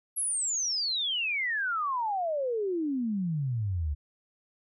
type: exponential sweep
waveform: sine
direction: down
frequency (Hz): 11390 to 69.3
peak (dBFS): -27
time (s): 0.16-3.95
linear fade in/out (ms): 20
effects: none